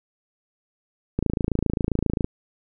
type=click train; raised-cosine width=3 ms; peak=-9 dBFS; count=30; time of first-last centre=1.19-2.245 s; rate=27.5 Hz; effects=none